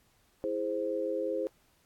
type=chord; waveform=sine; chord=E augmented; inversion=none; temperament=equal; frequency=329.6 / 415.3 / 523.3 Hz; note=E4 / G#4 / B#4; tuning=0 / 0 / 0 cents; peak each=-36 / -35 / -32 dBFS; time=0.44-1.47 s; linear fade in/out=0 ms; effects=pink hiss -68 dBFS RMS until 1.85 s + AAC 64 kbps